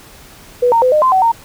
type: tone with pitch steps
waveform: sine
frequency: 490.8 / 921 / 508 / 609 / 1036 / 756 / 921 Hz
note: B4 / A#5 / B4 / D#5 / C6 / F#5 / A#5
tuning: -11 / -21 / +49 / -37 / -17 / +37 / -21 cents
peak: -8 dBFS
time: 0.62-1.32 s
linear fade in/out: 10 ms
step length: 100 ms
effects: pink hiss -40 dBFS RMS until 1.44 s